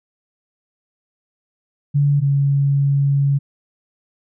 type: tone pair in turn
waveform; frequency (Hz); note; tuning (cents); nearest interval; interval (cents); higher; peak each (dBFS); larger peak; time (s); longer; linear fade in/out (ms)
sine; 143.1 / 140.07; D3 / C#3; -45 / +18; unison; 37; first; -12 / -13; first; 1.94-2.21 / 2.21-3.39; second; 20
effects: none